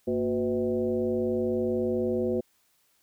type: tone with frequency modulation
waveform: sine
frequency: 366.9 Hz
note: F#4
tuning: 15 cents flat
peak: -24 dBFS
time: 0.07-2.41 s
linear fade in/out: 10 ms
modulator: 136 Hz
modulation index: 1.3
effects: white hiss -68 dBFS RMS until 3.02 s